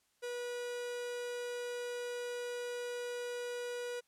45% pulse tone, 486.1 Hz, B4, 28 cents flat, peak -38 dBFS, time 0.22-4.01 s, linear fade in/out 20 ms, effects white hiss -75 dBFS RMS until 4.07 s + low-pass 11000 Hz 12 dB/octave

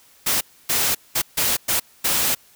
white noise bursts at uneven times, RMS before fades -20 dBFS, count 6, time 0.26-0.41 / 0.69-0.95 / 1.15-1.22 / 1.37-1.57 / 1.68-1.8 / 2.04-2.35 s, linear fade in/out 10 ms, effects white hiss -53 dBFS RMS until 2.55 s

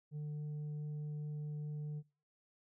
triangle tone with tanh clipping, 149.6 Hz, D3, 32 cents sharp, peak -40 dBFS, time 0.11-2.03 s, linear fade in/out 50 ms, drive 8 dB, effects noise-tail reverb RT60 0.4 s tail -23 dB re dry

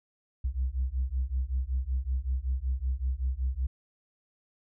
sine beating tone pair, 62 / 67.3 Hz, B1 / C2, +7 / +49 cents, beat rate 5.3 Hz, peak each -29 dBFS, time 0.44-3.67 s, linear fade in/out 10 ms, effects tanh soft clip ceiling -22 dBFS

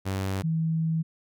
sawtooth / sine tone pair in turn, 96.1 / 161.62 Hz, G2 / E3, -34 / -34 cents, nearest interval major sixth, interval 900 cents, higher second, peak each -23 dBFS, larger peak neither, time 0.05-0.43 / 0.43-1.03 s, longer second, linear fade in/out 20 ms, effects none

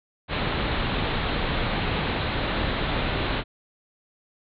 pink low-pass noise, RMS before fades -26 dBFS, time 0.28-3.44 s, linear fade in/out 50 ms, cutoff 4100 Hz, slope 96 dB/octave, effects none

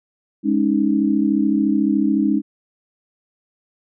sine chord, Ab suspended fourth, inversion none, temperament equal, 207.7 / 277.2 / 311.1 Hz, Ab3 / Db4 / Eb4, 0 / 0 / 0 cents, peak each -19 dBFS, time 0.43-2.42 s, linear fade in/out 50 ms, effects none

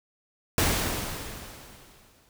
pink noise with exponential decay, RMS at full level -22 dBFS, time 0.58-2.29 s, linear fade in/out 1 ms, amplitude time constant 370 ms, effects none

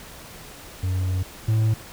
triangle tone pair in turn, 92.5 / 110 Hz, F#2 / A2, 0 / 0 cents, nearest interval minor third, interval 300 cents, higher second, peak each -19 / -15 dBFS, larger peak second, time 0.83-1.23 / 1.48-1.74 s, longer first, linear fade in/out 5 ms, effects pink hiss -42 dBFS RMS until 1.92 s

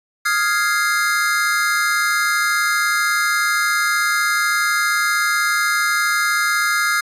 square chord, F minor seventh, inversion third, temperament equal, 1244.5 / 1396.9 / 1661.2 / 2093 Hz, Eb6 / F6 / Ab6 / C7, 0 / 0 / 0 / 0 cents, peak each -24 / -21 / -22 / -23 dBFS, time 0.25-7.01 s, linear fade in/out 10 ms, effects resampled to 32000 Hz

